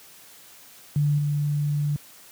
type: tone with level steps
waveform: sine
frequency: 146.5 Hz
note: D3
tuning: 4 cents flat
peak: -18 / -21 dBFS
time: 0.96-1.96 s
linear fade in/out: 0 ms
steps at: 1.18 s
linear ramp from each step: 5 ms
effects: white hiss -49 dBFS RMS until 2.31 s + high-pass 80 Hz 12 dB/octave